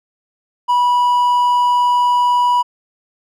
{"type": "tone", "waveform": "triangle", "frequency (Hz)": 978, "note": "B5", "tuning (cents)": -17, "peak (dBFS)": -9, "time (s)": [0.68, 2.63], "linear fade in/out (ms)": 20, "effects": []}